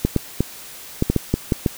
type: clicks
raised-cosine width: 3 ms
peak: -3 dBFS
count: 9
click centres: 0.05 / 0.163 / 0.406 / 1.024 / 1.1 / 1.163 / 1.34 / 1.522 / 1.662 s
effects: white hiss -38 dBFS RMS until 1.77 s